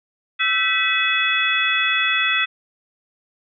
sine tone cluster, 1320 / 1537 / 1967 / 2558 / 3409 Hz, E6 / G6 / B6 / D#7 / G#7, +2 / -35 / -7 / +47 / +45 cents, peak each -25 / -26 / -22 / -21 / -23 dBFS, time 0.39-2.46 s, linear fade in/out 20 ms, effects none

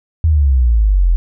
sine exponential sweep, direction down, 82.41 to 40.97 Hz, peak -8 dBFS, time 0.24-1.16 s, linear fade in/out 0 ms, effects none

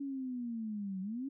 sine linear two-way sweep, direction down then up, 282.4 to 185 to 282.4 Hz, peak -36 dBFS, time 0-1.29 s, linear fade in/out 10 ms, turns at 1.01 s, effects none

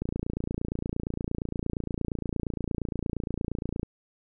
click train, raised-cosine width 3 ms, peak -17 dBFS, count 110, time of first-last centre 0.02-3.831 s, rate 28.6 Hz, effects none

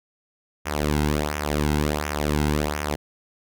sawtooth tone with flanger, 74.5 Hz, D2, 25 cents sharp, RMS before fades -24 dBFS, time 0.65-2.96 s, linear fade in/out 20 ms, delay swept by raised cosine 0.23 to 1.73 ms, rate 1.4 Hz, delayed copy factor -0.75, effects none

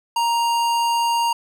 sine tone with hard clipping, 935 Hz, A#5, 5 cents sharp, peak -19 dBFS, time 0.16-1.33 s, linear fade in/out 5 ms, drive 18 dB, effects none

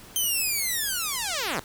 5% pulse linear sweep, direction down, 3136 to 112.5 Hz, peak -15 dBFS, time 0.16-1.6 s, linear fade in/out 0 ms, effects pink hiss -47 dBFS RMS until 1.64 s

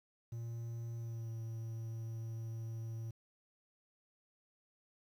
triangle tone with pitch glide, 116.3 to 113.32 Hz, A#2 to A#2, -4 to -49 cents, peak -38 dBFS, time 0.32-3.11 s, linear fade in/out 5 ms, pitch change -45 cents, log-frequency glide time 0.95-1.35 s, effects 11-bit

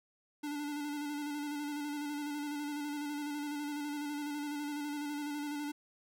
square tone with vibrato, 292.8 Hz, D4, 5 cents flat, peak -37 dBFS, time 0.43-5.72 s, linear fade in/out 10 ms, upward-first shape square, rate 12 Hz, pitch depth 26 cents each way, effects none

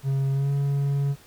triangle tone with pitch glide, 136.2 to 140.52 Hz, C#3 to C#3, -30 to +24 cents, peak -19 dBFS, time 0.03-1.16 s, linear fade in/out 50 ms, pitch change +54 cents, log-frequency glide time 0.32-0.51 s, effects pink hiss -52 dBFS RMS until 1.26 s

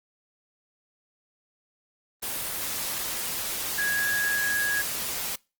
sine tone in noise, 1659 Hz, G#6, 2 cents flat, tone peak -24 dBFS, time 3.78-4.82 s, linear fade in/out 10 ms, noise white, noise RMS -31 dBFS, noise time 2.22-5.36 s, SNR +4 dB, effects noise-tail reverb RT60 0.3 s tail -25 dB re dry + Opus 24 kbps

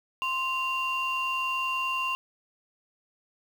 sine tone pair together, 1046.5 / 2775 Hz, C6 / F7, 0 / -12 cents, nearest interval octave + perfect fourth, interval 1688 cents, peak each -28 dBFS, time 0.22-2.15 s, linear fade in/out 0 ms, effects tanh soft clip ceiling -21 dBFS + 8-bit

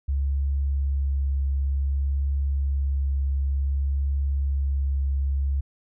sine tone with vibrato, 69 Hz, C#2, 7 cents flat, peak -21 dBFS, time 0.08-5.61 s, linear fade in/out 10 ms, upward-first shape triangle, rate 0.55 Hz, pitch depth 13 cents each way, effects none

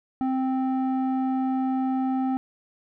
square tone with low-pass filter, 261.6 Hz, C4, in tune, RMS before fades -25 dBFS, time 0.21-2.37 s, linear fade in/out 0 ms, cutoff 810 Hz, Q 1.4, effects none

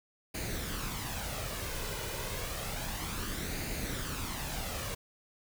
pink noise with flanger, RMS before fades -37 dBFS, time 0.34-4.95 s, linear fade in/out 10 ms, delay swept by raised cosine 0.44 to 2.04 ms, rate 0.3 Hz, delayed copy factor +0.5, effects none

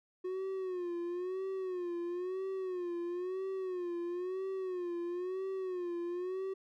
triangle tone with vibrato, 363.5 Hz, F#4, 31 cents flat, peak -33 dBFS, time 0.24-6.54 s, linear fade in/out 10 ms, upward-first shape sine, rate 1 Hz, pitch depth 94 cents each way, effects none

